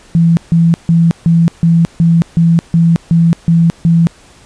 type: tone bursts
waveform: sine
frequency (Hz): 167.1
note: E3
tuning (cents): +24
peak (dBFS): -5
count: 11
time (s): 0.15-4.07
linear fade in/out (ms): 0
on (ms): 220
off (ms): 150
effects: pink hiss -42 dBFS RMS until 4.45 s + resampled to 22050 Hz